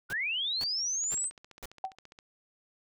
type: linear sweep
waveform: sine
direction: up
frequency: 1396.9 to 8372 Hz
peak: -29 dBFS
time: 0.09-1.31 s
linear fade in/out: 50 ms
type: noise bursts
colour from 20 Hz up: pink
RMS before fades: -42 dBFS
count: 4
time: 0.1-1.656 s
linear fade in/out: 0 ms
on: 29 ms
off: 480 ms
type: click train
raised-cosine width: 0.2 ms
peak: -33 dBFS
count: 18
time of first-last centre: 1.04-2.189 s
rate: 14.8 Hz
type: tone with exponential decay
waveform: sine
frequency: 763 Hz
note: G5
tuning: 47 cents flat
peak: -27 dBFS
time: 1.84-1.95 s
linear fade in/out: 2 ms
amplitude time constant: 22 ms
effects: none